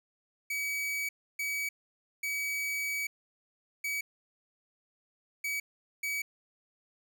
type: tone bursts at uneven times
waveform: 45% pulse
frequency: 2275 Hz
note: C#7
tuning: 44 cents sharp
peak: -31 dBFS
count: 6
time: 0.5-1.09 / 1.39-1.69 / 2.23-3.07 / 3.84-4.01 / 5.44-5.6 / 6.03-6.22 s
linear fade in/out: 5 ms
effects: none